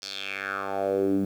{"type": "tone with band-pass filter sweep", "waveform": "10% pulse", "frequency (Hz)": 98, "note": "G2", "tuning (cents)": 0, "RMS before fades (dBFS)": -28, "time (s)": [0.02, 1.25], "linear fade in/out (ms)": 5, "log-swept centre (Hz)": [5200, 220], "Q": 3.9, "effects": ["9-bit"]}